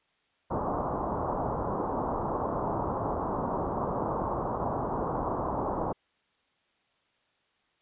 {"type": "low-pass noise", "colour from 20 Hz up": "white", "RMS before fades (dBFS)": -31, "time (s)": [0.5, 5.93], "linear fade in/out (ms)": 10, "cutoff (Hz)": 1100, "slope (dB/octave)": 48, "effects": ["white hiss -71 dBFS RMS until 7.81 s", "resampled to 8000 Hz"]}